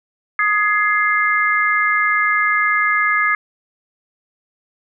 sine chord, Ab major, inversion second, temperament equal with one note detuned, 1244.5 / 1681.5 / 2093 Hz, Eb6 / Ab6 / C7, 0 / +21 / 0 cents, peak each -18 dBFS, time 0.39-3.35 s, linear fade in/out 2 ms, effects none

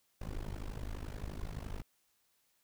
brown noise with amplitude modulation, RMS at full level -37 dBFS, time 0.21-1.82 s, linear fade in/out 5 ms, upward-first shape sine, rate 51.7 Hz, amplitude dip 95%, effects white hiss -75 dBFS RMS until 2.63 s

